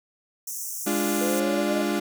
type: high-pass noise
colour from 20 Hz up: pink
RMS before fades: -33 dBFS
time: 0.47-1.4 s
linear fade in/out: 5 ms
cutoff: 5600 Hz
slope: 96 dB/octave
type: chord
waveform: 35% pulse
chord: D diminished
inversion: second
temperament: equal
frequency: 207.7 / 293.7 / 349.2 Hz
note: Ab3 / D4 / F4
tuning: 0 / 0 / 0 cents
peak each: -26 dBFS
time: 0.86-2 s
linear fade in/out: 10 ms
type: linear sweep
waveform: sine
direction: up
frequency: 493.3 to 622.3 Hz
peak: -27 dBFS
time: 1.21-1.82 s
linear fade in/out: 5 ms
effects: none